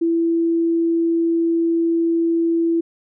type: tone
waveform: sine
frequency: 333.3 Hz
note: E4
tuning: 19 cents sharp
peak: -15 dBFS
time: 0.01-2.81 s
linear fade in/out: 10 ms
effects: none